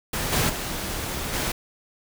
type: noise with level steps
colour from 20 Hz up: pink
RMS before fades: -27 / -22 / -30 / -26 dBFS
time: 0.13-1.52 s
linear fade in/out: 5 ms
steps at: 0.32 / 0.49 / 1.33 s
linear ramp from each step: 10 ms
effects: none